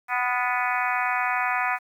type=harmonic tone with a mistuned harmonic; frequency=248.4 Hz; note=B3; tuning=10 cents sharp; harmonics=3 / 4 / 5 / 6 / 7 / 8 / 9 / 10; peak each=-28 / -29 / -30 / -31 / -31 / -32 / -33 / -33 dBFS; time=0.08-1.79 s; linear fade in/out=50 ms; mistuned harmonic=6; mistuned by=-34 cents; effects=9-bit